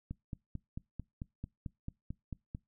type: click train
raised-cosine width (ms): 5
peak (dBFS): -27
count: 12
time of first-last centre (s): 0.11-2.549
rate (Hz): 4.51
effects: noise-tail reverb RT60 0.2 s tail -24 dB re dry